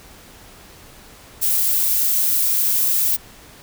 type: noise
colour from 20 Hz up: violet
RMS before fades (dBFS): -18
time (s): 1.41-3.17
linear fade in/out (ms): 20
effects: pink hiss -44 dBFS RMS until 3.62 s